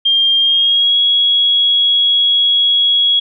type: tone with pitch glide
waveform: sine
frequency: 3202 to 3328 Hz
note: G7 to G#7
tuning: +36 to +3 cents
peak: -9 dBFS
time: 0.05-3.2 s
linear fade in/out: 10 ms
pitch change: +67 cents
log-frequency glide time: 0.39-0.98 s
effects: none